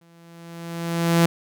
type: tone with exponential growth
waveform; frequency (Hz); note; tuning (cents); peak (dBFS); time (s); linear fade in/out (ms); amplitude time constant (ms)
sawtooth; 168.4; E3; +37; -9; 0.01-1.26; 5; 270
effects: none